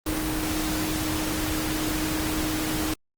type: tone in noise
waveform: sine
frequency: 311.1 Hz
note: D#4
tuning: in tune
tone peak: -28 dBFS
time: 0.06-2.94 s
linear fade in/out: 5 ms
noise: pink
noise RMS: -29 dBFS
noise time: 0.06-2.94 s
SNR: -2 dB
effects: Opus 24 kbps